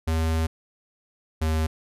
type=tone pair in turn; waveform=square; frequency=80.6 / 79.12 Hz; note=E2 / D#2; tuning=-38 / +30 cents; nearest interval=unison; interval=32 cents; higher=first; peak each=-22 dBFS; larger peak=neither; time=0.07-0.47 / 1.41-1.67 s; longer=first; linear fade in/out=10 ms; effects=resampled to 32000 Hz